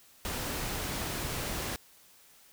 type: noise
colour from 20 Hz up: pink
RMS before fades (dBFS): -35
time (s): 0.25-1.76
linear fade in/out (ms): 0
effects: white hiss -59 dBFS RMS until 2.52 s